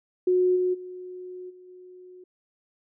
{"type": "tone with level steps", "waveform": "sine", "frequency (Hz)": 364.6, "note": "F#4", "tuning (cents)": -25, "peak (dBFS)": [-18, -21, -36, -46, -44], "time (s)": [0.27, 2.24], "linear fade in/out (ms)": 5, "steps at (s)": [0.55, 0.73, 1.49, 1.67], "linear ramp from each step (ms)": 20, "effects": []}